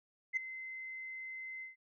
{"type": "tone with ADSR envelope", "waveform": "sine", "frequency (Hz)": 2061, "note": "C7", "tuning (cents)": -27, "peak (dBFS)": -27, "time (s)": [0.33, 1.76], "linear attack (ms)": 38, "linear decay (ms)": 7, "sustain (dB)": -15, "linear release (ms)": 140, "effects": ["tanh soft clip ceiling -25 dBFS"]}